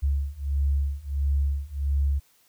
sine beating tone pair, 69.3 / 70.8 Hz, C#2 / C#2, 0 / +37 cents, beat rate 1.5 Hz, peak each -26 / -25 dBFS, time 0.02-2.2 s, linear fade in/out 20 ms, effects white hiss -62 dBFS RMS until 2.48 s

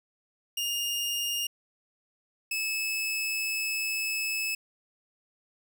sawtooth tone pair in turn, 2830 / 2602 Hz, F7 / E7, +22 / -23 cents, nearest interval minor second, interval 145 cents, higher first, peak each -25 dBFS, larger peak neither, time 0.57-1.47 / 2.51-4.55 s, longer second, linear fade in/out 5 ms, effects none

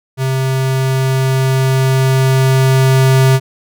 square tone with level ramp, 132.2 Hz, C3, 18 cents sharp, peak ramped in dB -14 to -7 dBFS, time 0.17-3.4 s, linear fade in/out 50 ms, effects none

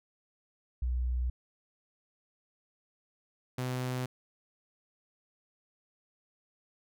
sine / sawtooth tone pair in turn, 61.74 / 126.95 Hz, B1 / B2, 0 / +48 cents, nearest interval octave, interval 1248 cents, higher second, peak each -28 dBFS, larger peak neither, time 0.82-1.3 / 3.58-4.06 s, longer neither, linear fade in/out 5 ms, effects none

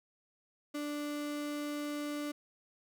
35% pulse tone, 293.7 Hz, D4, in tune, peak -34 dBFS, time 0.74-2.32 s, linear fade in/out 10 ms, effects none

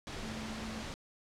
sine tone in noise, 220 Hz, A3, in tune, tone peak -42 dBFS, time 0.23-0.83 s, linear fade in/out 0 ms, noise pink, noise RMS -42 dBFS, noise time 0.07-0.94 s, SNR -3 dB, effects low-pass 6000 Hz 12 dB/octave

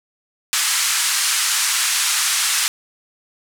white band-pass noise, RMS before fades -19 dBFS, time 0.53-2.68 s, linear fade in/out 0 ms, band 1100 to 10000 Hz, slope 24 dB/octave, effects none

